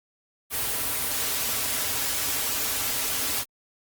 white noise with comb filter, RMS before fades -27 dBFS, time 0.5-3.45 s, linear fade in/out 50 ms, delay 5.6 ms, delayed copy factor -0.6, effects Opus 32 kbps

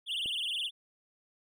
triangle tone with vibrato, 3136 Hz, G7, in tune, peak -30 dBFS, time 0.06-0.71 s, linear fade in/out 50 ms, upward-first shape triangle, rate 19 Hz, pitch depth 250 cents each way
click, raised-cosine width 2 ms, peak -34 dBFS, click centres 0.259 s
effects none

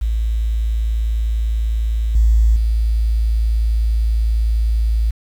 sine tone with level steps, 55.3 Hz, A1, 9 cents sharp, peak -15 / -9 / -13 dBFS, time 0.01-5.11 s, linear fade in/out 10 ms, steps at 2.15 / 2.56 s, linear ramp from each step 2 ms, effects 7-bit

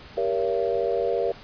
sine chord, G diminished seventh, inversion none, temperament just, 392 / 470.4 / 564.5 / 677.4 Hz, G4 / Bb4 / Db5 / Fb5, 0 / +16 / +31 / +47 cents, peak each -28 / -25 / -28 / -29 dBFS, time 0.17-1.32 s, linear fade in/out 5 ms, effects pink hiss -45 dBFS RMS until 1.43 s + resampled to 11025 Hz

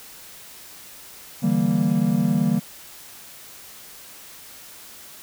triangle chord, E half-diminished seventh, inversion third, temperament equal with one note detuned, 146.83 / 164.81 / 194.87 / 233.1 Hz, D3 / E3 / G3 / Bb3, 0 / 0 / -10 / 0 cents, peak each -24 / -22 / -20 / -20 dBFS, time 1.42-2.6 s, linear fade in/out 20 ms, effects white hiss -43 dBFS RMS until 5.22 s

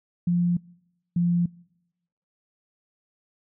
sine tone pair in turn, 174.61 / 173.5 Hz, F3 / F3, 0 / -11 cents, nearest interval unison, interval 11 cents, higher first, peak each -19 dBFS, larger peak neither, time 0.27-0.57 / 1.16-1.46 s, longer neither, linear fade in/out 5 ms, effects noise-tail reverb RT60 0.9 s tail -25 dB re dry

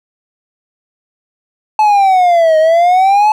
triangle exponential two-way sweep, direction down then up, 868 to 622.3 to 868 Hz, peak -4 dBFS, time 1.79-3.32 s, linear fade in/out 2 ms, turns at 2.58 s, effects none

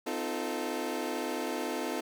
25% pulse chord, F dominant seventh, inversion second, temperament equal with one note detuned, 255.2 / 311.1 / 349.2 / 440 Hz, C4 / Eb4 / F4 / A4, -43 / 0 / 0 / 0 cents, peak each -34 dBFS, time 0.06-2.01 s, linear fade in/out 10 ms, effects none

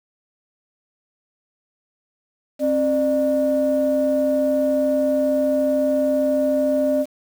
sine tone pair together, 266.8 / 598.9 Hz, C4 / D5, +34 / +34 cents, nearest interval octave + major second, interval 1400 cents, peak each -20 / -17 dBFS, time 2.59-7.06 s, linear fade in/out 50 ms, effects tanh soft clip ceiling -10 dBFS + 7-bit

